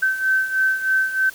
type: beating tone pair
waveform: sine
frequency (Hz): 1539 / 1542.2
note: G6 / G6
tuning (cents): -32 / -29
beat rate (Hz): 3.2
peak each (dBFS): -23 / -18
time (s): 0.02-1.3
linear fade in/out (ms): 10
effects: white hiss -42 dBFS RMS until 1.34 s